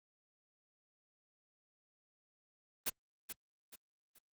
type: noise with echo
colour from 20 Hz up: white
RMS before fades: -34 dBFS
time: 2.86-2.9 s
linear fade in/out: 10 ms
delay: 430 ms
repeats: 3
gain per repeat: -9 dB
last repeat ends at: 4.19 s
effects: Opus 24 kbps